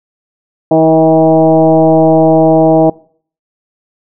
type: tone with frequency modulation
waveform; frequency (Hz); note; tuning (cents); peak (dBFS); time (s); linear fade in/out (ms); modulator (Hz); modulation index
sine; 480.2; B4; -49; -4; 0.71-2.9; 5; 160; 1.8
effects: noise-tail reverb RT60 0.5 s tail -22 dB re dry